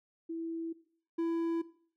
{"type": "tone pair in turn", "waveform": ["sine", "triangle"], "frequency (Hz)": [329.6, 332.7], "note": ["E4", "E4"], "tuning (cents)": [0, 16], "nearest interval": "unison", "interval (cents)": 16, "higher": "second", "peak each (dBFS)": [-35, -27], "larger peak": "second", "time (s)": [[0.29, 0.73], [1.18, 1.62]], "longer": "neither", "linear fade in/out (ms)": 10, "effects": ["noise-tail reverb RT60 0.5 s tail -17 dB re dry"]}